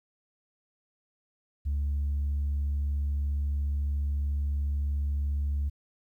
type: tone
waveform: sine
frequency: 71.5 Hz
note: D2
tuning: 46 cents flat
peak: -24 dBFS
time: 1.65-5.7 s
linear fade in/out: 20 ms
effects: tanh soft clip ceiling -24 dBFS + 11-bit